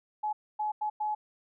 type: tone bursts at uneven times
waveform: sine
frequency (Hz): 849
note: G#5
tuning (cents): +38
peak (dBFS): -28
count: 4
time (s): 0.23-0.33 / 0.59-0.72 / 0.81-0.9 / 1-1.15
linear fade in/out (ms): 10
effects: none